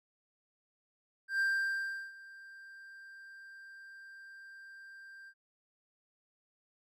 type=tone with ADSR envelope; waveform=triangle; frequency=1582 Hz; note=G6; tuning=15 cents sharp; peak=-25 dBFS; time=1.28-5.34 s; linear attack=120 ms; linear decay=720 ms; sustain=-22 dB; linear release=62 ms; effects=MP3 64 kbps